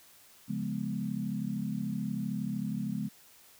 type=chord; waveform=sine; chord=C# dominant seventh; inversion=none; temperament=equal; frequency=138.59 / 174.61 / 207.7 / 246.9 Hz; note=C#3 / E#3 / G#3 / B3; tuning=0 / 0 / 0 / 0 cents; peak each=-39 / -38 / -34 / -38 dBFS; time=0.48-3.09 s; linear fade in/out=20 ms; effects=white hiss -58 dBFS RMS until 3.59 s